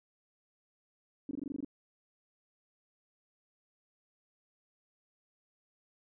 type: tone bursts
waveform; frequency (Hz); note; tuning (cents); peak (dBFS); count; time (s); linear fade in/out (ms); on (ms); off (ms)
sine; 280; C#4; +18; -34; 9; 1.29-1.647; 2; 21; 21
effects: none